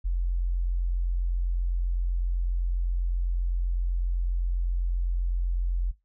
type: tone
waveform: sine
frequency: 43.88 Hz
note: F1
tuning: 9 cents sharp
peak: -23 dBFS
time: 0.04-5.92 s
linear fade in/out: 20 ms
effects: noise-tail reverb RT60 0.2 s tail -19 dB re dry